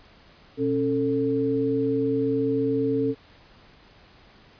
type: tone cluster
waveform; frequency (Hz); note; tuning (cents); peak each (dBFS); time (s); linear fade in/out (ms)
sine; 123.2 / 273.4 / 444.3; B2 / C#4 / A4; -4 / -24 / +17; -32 / -24 / -24; 0.57-3.15; 50
effects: pink hiss -53 dBFS RMS until 4.59 s + resampled to 11025 Hz